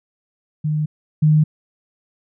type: tone pair in turn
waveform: sine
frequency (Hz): 152.5 / 153.38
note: D#3 / D#3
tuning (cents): -34 / -24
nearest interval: unison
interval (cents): 10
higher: second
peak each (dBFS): -17 / -10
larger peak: second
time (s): 0.64-0.86 / 1.22-1.44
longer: neither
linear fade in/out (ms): 10
effects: none